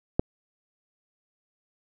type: click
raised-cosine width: 2 ms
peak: -7 dBFS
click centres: 0.195 s
effects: none